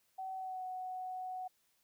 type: tone with pitch glide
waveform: sine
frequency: 759 to 741.2 Hz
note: F#5 to F#5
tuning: +44 to +3 cents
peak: -39 dBFS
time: 0.18-1.48 s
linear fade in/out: 10 ms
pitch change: -41 cents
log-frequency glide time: 0.35-0.63 s
effects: white hiss -75 dBFS RMS until 1.83 s